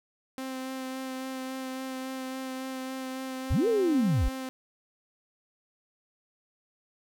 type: tone with vibrato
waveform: sawtooth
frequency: 261.6 Hz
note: C4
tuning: in tune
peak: -30 dBFS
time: 0.38-4.49 s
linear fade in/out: 0 ms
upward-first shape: sine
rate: 3.6 Hz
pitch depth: 13 cents each way
type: linear two-way sweep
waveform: sine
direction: up then down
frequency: 30.87 to 479.8 to 32.37 Hz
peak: -22 dBFS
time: 3.5-4.29 s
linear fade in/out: 10 ms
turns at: 3.68 s
effects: none